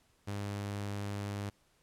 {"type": "tone", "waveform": "sawtooth", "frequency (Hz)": 101.4, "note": "G#2", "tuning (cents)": -41, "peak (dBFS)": -32, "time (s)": [0.27, 1.5], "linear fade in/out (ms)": 10, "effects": ["pink hiss -70 dBFS RMS until 1.82 s", "low-pass 12000 Hz 12 dB/octave"]}